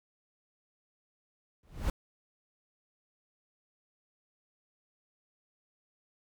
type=noise with exponential growth; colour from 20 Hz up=brown; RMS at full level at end=-26 dBFS; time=1.63-1.9 s; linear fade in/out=2 ms; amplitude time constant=58 ms; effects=none